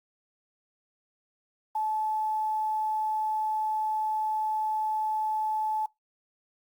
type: tone with quantisation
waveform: sine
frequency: 865 Hz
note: A5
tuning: 30 cents flat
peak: -26 dBFS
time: 1.75-5.86 s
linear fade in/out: 5 ms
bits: 9
effects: noise-tail reverb RT60 0.2 s tail -25 dB re dry + Opus 48 kbps